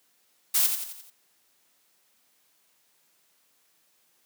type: noise with echo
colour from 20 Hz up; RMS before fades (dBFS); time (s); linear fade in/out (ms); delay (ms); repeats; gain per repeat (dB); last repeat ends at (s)
blue; -22; 0.54-0.67; 10; 87; 5; -6; 1.105
effects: white hiss -67 dBFS RMS until 4.25 s + high-pass 150 Hz 12 dB/octave